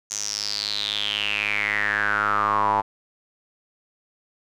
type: tone with band-pass filter sweep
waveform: square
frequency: 51.91 Hz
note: G#1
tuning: in tune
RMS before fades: -24 dBFS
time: 0.1-2.82 s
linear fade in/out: 20 ms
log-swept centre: 6500 to 900 Hz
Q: 8.1
effects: none